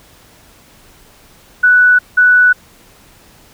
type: tone pair in turn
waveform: sine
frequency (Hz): 1482 / 1482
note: F#6 / F#6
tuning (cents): +2 / +2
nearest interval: unison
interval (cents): 0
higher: neither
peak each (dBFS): -5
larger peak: neither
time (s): 1.63-1.99 / 2.17-2.53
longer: neither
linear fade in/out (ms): 10
effects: pink hiss -45 dBFS RMS until 3.53 s